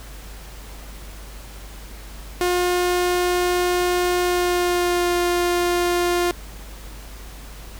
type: tone with pitch glide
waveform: sawtooth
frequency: 356.9 to 351.4 Hz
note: F4 to F4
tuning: +38 to +11 cents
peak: -14 dBFS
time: 2.41-6.31 s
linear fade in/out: 0 ms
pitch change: -27 cents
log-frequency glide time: 4.22-5.14 s
effects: added 50 Hz sine -36 dBFS peak until 7.79 s + pink hiss -42 dBFS RMS until 7.79 s